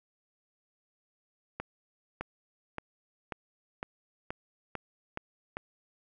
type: accelerating click train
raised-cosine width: 0.5 ms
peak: -20 dBFS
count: 9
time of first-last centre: 1.6-5.569 s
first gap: 610 ms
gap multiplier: 0.94
effects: none